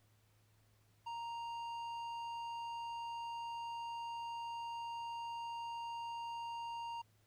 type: tone with low-pass filter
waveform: square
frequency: 932.3 Hz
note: A#5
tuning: in tune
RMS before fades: -44 dBFS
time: 1.06-7.02 s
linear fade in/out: 10 ms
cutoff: 3700 Hz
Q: 0.58
effects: added 106 Hz sine -70 dBFS peak until 7.26 s + pink hiss -75 dBFS RMS until 7.26 s